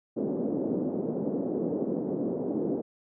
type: band-pass noise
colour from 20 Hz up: pink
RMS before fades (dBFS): -30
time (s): 0.16-2.82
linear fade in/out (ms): 20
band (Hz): 200 to 490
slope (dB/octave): 24
effects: none